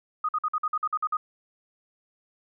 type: tone bursts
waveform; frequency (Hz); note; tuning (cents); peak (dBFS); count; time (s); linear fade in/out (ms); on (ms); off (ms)
sine; 1244.5; D#6; 0; -23; 10; 0.24-1.17; 5; 48; 50
effects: none